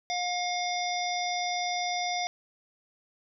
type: harmonic tone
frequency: 714 Hz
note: F5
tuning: 38 cents sharp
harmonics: 1 / 3 / 5 / 7 / 8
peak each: -30 / -35 / -37 / -38 / -39 dBFS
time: 0.1-2.27 s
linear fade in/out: 0 ms
effects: none